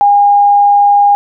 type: tone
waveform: sine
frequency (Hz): 813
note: G#5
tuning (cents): -37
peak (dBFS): -4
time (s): 0.01-1.15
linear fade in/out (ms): 0
effects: none